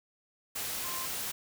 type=tone in noise; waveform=sine; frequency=1046.5 Hz; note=C6; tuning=in tune; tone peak=-41 dBFS; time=0.84-1.06 s; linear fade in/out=10 ms; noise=white; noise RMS=-36 dBFS; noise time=0.55-1.32 s; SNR=-8 dB; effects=none